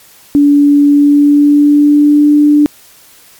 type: tone with pitch glide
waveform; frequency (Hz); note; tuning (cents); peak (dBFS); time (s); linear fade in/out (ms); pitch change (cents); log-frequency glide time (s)
sine; 287.8 to 294.9; D4 to D4; -35 to +7; -3; 0.35-2.66; 0; +42; 0.87-2.32
effects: white hiss -41 dBFS RMS until 3.39 s + MP3 96 kbps